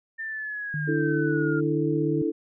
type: linear sweep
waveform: sine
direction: down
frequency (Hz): 1800 to 1396.9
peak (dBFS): -30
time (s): 0.18-1.61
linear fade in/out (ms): 20
type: tone with pitch glide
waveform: sine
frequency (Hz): 150.9 to 149.86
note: D3 to D3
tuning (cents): +47 to +35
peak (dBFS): -27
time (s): 0.74-2.22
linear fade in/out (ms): 2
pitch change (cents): -12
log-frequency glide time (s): 0.88-1.22
type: chord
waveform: sine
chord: D suspended second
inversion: none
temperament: just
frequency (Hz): 293.7 / 330.4 / 440.5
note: D4 / E4 / A4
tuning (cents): 0 / +4 / +2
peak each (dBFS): -28 / -26 / -28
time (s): 0.87-2.32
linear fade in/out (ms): 20
effects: none